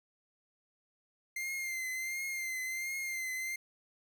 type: tone with vibrato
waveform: 45% pulse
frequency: 2093 Hz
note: C7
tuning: in tune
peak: -35 dBFS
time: 1.36-3.56 s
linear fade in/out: 5 ms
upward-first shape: triangle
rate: 1.4 Hz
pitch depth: 52 cents each way
effects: none